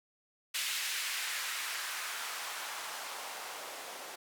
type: noise with band-pass filter sweep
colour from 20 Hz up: blue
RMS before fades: -39 dBFS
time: 0.54-4.16 s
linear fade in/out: 10 ms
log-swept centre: 2400 to 540 Hz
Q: 1.2
effects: none